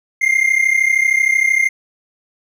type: tone pair together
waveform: triangle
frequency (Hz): 2093 / 2126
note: C7 / C7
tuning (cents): 0 / +27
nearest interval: unison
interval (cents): 27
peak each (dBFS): -13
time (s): 0.21-1.69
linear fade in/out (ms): 10
effects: none